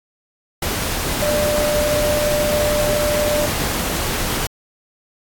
sine tone in noise, 595 Hz, D5, 22 cents sharp, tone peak -17 dBFS, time 1.22-3.46 s, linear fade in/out 5 ms, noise pink, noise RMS -22 dBFS, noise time 0.62-4.47 s, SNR +2 dB, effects AAC 64 kbps

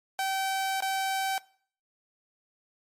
sawtooth tone with dropouts, 771 Hz, G5, 29 cents flat, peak -23 dBFS, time 0.19-1.38 s, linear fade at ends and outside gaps 1 ms, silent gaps 0.805-0.823 s, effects noise-tail reverb RT60 0.5 s tail -21 dB re dry + MP3 64 kbps

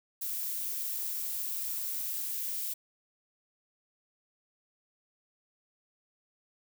violet noise with high-pass filter sweep, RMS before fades -35 dBFS, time 0.21-2.74 s, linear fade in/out 10 ms, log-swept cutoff 210 to 2300 Hz, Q 1.1, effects none

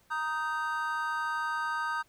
triangle chord, Eb major, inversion second, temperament just, 933.4 / 1244.5 / 1555.6 Hz, Bb5 / Eb6 / G6, +2 / 0 / -14 cents, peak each -33 / -32 / -32 dBFS, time 0.1-2.03 s, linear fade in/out 20 ms, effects pink hiss -66 dBFS RMS until 2.08 s

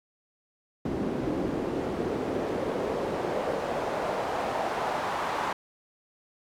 pink noise with band-pass filter sweep, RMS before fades -30 dBFS, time 0.85-5.53 s, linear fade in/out 5 ms, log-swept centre 280 to 960 Hz, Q 1.6, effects none

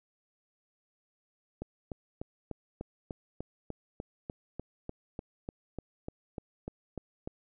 click train, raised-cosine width 2 ms, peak -24 dBFS, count 20, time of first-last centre 1.62-7.275 s, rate 3.36 Hz, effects none

